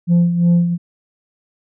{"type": "tone with tremolo", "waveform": "sine", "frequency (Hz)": 172.7, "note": "F3", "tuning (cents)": -19, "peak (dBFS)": -6, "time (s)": [0.07, 0.78], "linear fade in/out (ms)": 50, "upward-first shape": "sine", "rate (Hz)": 2.8, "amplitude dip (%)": 65, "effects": ["tanh soft clip ceiling -8 dBFS"]}